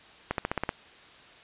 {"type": "accelerating click train", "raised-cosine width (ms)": 0.5, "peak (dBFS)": -12, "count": 7, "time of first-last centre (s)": [0.31, 0.691], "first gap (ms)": 72, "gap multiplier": 0.95, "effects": ["white hiss -52 dBFS RMS until 1.43 s", "resampled to 8000 Hz"]}